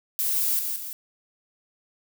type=noise with echo; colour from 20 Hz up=violet; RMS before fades=-25 dBFS; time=0.19-0.59 s; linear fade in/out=0 ms; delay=170 ms; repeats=2; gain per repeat=-5 dB; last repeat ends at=0.93 s; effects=none